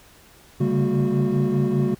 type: tone cluster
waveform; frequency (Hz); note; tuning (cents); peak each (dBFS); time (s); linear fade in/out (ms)
triangle; 138.7 / 143.7 / 197.5 / 227.5 / 365.7; C#3 / D3 / G3 / A#3 / F#4; +1 / -37 / +13 / -42 / -20; -22; 0.6-1.95; 10
effects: tanh soft clip ceiling -10 dBFS + pink hiss -51 dBFS RMS until 1.99 s